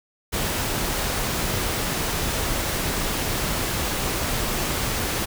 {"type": "noise", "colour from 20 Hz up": "pink", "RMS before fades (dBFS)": -25, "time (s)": [0.32, 5.26], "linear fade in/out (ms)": 20, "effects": []}